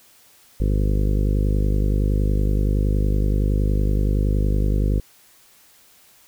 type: harmonic tone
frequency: 50.7 Hz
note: G#1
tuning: 41 cents flat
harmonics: 1 / 2 / 3 / 4 / 5 / 6 / 7 / 8 / 9 / 10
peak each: -18 / -24 / -28 / -30 / -32 / -34 / -35 / -36 / -37 / -38 dBFS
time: 0.6-5 s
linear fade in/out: 5 ms
effects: white hiss -53 dBFS RMS until 6.27 s